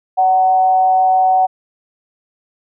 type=tone with frequency modulation; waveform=sine; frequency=749 Hz; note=F#5; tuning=21 cents sharp; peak=-9 dBFS; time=0.17-1.47 s; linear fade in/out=20 ms; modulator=172 Hz; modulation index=0.29; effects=none